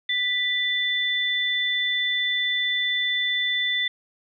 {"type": "tone pair together", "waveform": "sine", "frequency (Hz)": [1975.5, 3520], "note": ["B6", "A7"], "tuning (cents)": [0, 0], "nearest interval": "minor seventh", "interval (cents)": 1000, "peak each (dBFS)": -24, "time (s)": [0.09, 3.88], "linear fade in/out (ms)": 5, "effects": []}